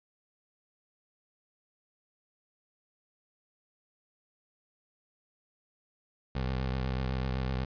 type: tone with vibrato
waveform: 20% pulse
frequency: 64.7 Hz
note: C2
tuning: 19 cents flat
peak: -25 dBFS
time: 6.35-7.65 s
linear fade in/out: 5 ms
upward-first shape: triangle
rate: 8 Hz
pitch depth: 58 cents each way
effects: resampled to 11025 Hz